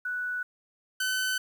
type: tone pair in turn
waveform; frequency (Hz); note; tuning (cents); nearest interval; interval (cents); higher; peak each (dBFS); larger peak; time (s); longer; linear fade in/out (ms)
sine / sawtooth; 1480 / 1516.3; F#6 / F#6; 0 / +42; unison; 42; second; -29 / -23; second; 0.05-0.43 / 1-1.38; neither; 5
effects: 10-bit